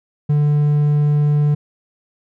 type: tone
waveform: triangle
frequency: 147.5 Hz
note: D3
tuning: 8 cents sharp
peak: -10 dBFS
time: 0.29-1.55 s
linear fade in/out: 10 ms
effects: none